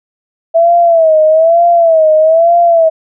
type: tone with vibrato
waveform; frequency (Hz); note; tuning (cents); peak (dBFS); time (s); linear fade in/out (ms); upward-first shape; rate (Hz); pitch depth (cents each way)
sine; 655; E5; -11; -4; 0.54-2.9; 20; sine; 1.1; 92
effects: none